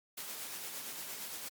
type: noise with tremolo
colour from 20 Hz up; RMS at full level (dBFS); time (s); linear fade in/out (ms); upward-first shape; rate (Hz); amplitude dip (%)
white; -42; 0.17-1.49; 10; sine; 8.7; 30
effects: high-pass 150 Hz 12 dB/octave + Opus 48 kbps